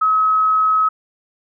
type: tone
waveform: sine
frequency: 1280 Hz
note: D#6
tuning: 49 cents sharp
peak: -12 dBFS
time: 0.01-0.89 s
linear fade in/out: 10 ms
effects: none